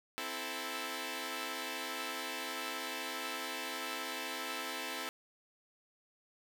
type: chord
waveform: 5% pulse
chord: A minor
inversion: first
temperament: equal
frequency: 261.6 / 329.6 / 440 Hz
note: C4 / E4 / A4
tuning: 0 / 0 / 0 cents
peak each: -31 dBFS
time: 0.18-5.09 s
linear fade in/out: 0 ms
effects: none

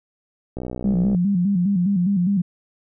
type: click train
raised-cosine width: 2 ms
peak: -16 dBFS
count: 37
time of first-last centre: 0.57-1.148 s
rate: 62.3 Hz
type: tone with vibrato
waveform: sine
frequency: 188.2 Hz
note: F#3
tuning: 30 cents sharp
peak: -16 dBFS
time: 0.84-2.42 s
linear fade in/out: 10 ms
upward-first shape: square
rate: 4.9 Hz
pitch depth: 110 cents each way
effects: none

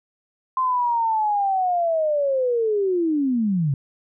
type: linear sweep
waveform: sine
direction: down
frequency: 1046.5 to 130.81 Hz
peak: -18 dBFS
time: 0.57-3.74 s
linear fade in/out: 2 ms
effects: none

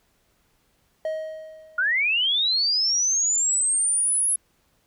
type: tone with exponential decay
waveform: triangle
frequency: 630 Hz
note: D#5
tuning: 21 cents sharp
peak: -21 dBFS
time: 1.05-2.16 s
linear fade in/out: 2 ms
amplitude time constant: 240 ms
type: linear sweep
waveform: sine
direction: up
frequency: 1389 to 10810 Hz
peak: -19 dBFS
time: 1.78-4.36 s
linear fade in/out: 5 ms
effects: pink hiss -66 dBFS RMS until 4.86 s

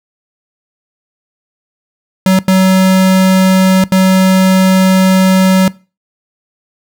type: tone bursts at uneven times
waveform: square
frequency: 188.3 Hz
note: F#3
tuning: 31 cents sharp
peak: -6 dBFS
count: 3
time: 2.26-2.39 / 2.48-3.84 / 3.92-5.68 s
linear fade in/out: 2 ms
effects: noise-tail reverb RT60 0.3 s tail -20 dB re dry

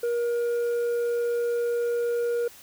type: tone with tanh clipping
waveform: sine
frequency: 474.7 Hz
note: A#4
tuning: 31 cents sharp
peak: -24 dBFS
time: 0.03-2.48 s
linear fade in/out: 5 ms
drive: 4 dB
effects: white hiss -49 dBFS RMS until 2.62 s

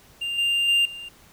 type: tone with level steps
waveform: triangle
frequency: 2794 Hz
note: F7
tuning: in tune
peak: -24 / -18 / -15 / -33 dBFS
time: 0.21-1.09 s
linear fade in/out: 10 ms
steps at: 0.38 / 0.68 / 0.85 s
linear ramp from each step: 5 ms
effects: pink hiss -53 dBFS RMS until 1.32 s

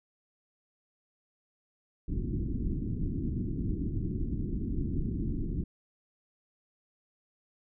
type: low-pass noise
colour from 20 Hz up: pink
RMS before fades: -32 dBFS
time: 2.08-5.64 s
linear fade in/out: 5 ms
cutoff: 340 Hz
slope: 48 dB/octave
effects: none

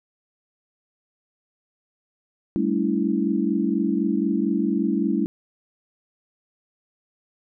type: chord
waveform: sine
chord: A dominant seventh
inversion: third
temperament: equal with one note detuned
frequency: 196 / 220 / 284.5 / 329.6 Hz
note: G3 / A3 / C#4 / E4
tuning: 0 / 0 / +45 / 0 cents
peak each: -25 dBFS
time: 2.56-5.26 s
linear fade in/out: 0 ms
effects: none

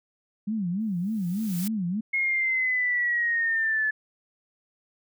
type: tone with vibrato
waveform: sine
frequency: 196 Hz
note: G3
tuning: in tune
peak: -25 dBFS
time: 0.47-2.01 s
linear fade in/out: 10 ms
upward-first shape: sine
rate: 3.4 Hz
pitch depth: 230 cents each way
type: noise with exponential growth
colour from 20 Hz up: blue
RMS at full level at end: -33 dBFS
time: 0.8-1.68 s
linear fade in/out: 5 ms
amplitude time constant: 190 ms
type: linear sweep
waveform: sine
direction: down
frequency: 2163 to 1723 Hz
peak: -22 dBFS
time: 2.13-3.91 s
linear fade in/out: 10 ms
effects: none

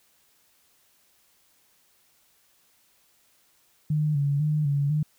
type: tone with vibrato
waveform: sine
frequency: 146.83 Hz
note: D3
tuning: in tune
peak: -21 dBFS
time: 3.9-5.03 s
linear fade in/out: 5 ms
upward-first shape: square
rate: 2 Hz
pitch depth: 57 cents each way
effects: white hiss -64 dBFS RMS until 5.18 s

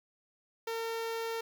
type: tone with notch filter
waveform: sawtooth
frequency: 455.4 Hz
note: A#4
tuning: 40 cents flat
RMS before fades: -36 dBFS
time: 0.67-1.41 s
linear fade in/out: 5 ms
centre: 8500 Hz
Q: 1.9
effects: none

